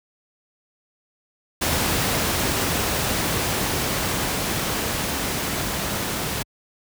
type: noise with level ramp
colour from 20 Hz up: pink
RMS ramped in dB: -21 to -26 dBFS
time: 1.61-6.43 s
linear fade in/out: 10 ms
effects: high-pass 60 Hz 12 dB/octave